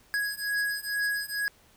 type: beating tone pair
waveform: square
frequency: 1661.2 / 1663.4 Hz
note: G#6 / G#6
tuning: 0 / +2 cents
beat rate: 2.2 Hz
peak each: -32 / -31 dBFS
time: 0.14-1.48 s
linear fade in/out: 0 ms
effects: pink hiss -60 dBFS RMS until 1.76 s